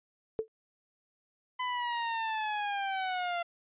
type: tone with exponential decay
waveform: sine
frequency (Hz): 441.4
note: A4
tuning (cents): +5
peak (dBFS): -24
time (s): 0.39-0.48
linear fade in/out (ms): 0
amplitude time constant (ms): 18
type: linear sweep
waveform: sawtooth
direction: down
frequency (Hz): 1010 to 684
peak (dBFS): -27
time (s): 1.59-3.43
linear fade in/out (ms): 10
effects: resampled to 8000 Hz